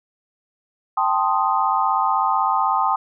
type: chord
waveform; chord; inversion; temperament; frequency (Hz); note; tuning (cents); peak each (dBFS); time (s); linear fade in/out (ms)
sine; A half-diminished seventh; third; equal; 784 / 880 / 1046.5 / 1244.5; G5 / A5 / C6 / Eb6; 0 / 0 / 0 / 0; -22; 0.97-2.96; 5
effects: none